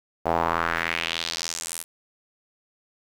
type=tone with band-pass filter sweep; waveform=sawtooth; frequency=83.4 Hz; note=E2; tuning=21 cents sharp; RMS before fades=-27 dBFS; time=0.25-1.84 s; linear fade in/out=20 ms; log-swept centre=690 to 11000 Hz; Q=2.4; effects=8-bit